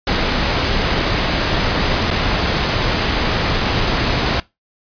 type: noise with dropouts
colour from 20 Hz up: pink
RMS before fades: -17 dBFS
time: 0.07-4.4 s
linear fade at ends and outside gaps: 2 ms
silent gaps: 2.104-2.111 s
effects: noise-tail reverb RT60 0.2 s tail -20 dB re dry + resampled to 11025 Hz